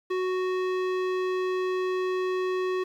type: tone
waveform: square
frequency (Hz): 370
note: F#4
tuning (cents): 0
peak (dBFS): -26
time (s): 0.1-2.84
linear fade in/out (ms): 10
effects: low-pass 3000 Hz 12 dB/octave + 9-bit